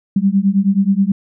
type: beating tone pair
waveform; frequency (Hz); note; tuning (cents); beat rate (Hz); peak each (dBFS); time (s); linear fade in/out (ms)
sine; 191.9 / 201.3; G3 / G3; -37 / +46; 9.4; -14; 0.16-1.12; 5
effects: none